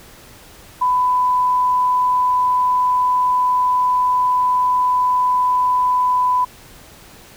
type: tone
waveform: sine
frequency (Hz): 999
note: B5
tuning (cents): +20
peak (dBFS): -13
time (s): 0.81-6.45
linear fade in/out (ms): 10
effects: pink hiss -43 dBFS RMS until 7.36 s